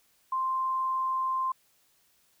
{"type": "tone", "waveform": "sine", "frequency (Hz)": 1046.5, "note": "C6", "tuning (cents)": 0, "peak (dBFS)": -26, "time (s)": [0.32, 1.52], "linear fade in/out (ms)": 5, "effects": ["white hiss -67 dBFS RMS until 2.4 s"]}